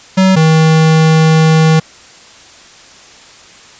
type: tone pair in turn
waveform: square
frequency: 189.1 / 159.01 Hz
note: F#3 / D#3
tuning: +38 / +38 cents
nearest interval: minor third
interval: 300 cents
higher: first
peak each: -6 dBFS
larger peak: neither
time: 0.17-0.36 / 0.36-1.8 s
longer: second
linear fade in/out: 10 ms
effects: white hiss -38 dBFS RMS until 3.79 s + resampled to 16000 Hz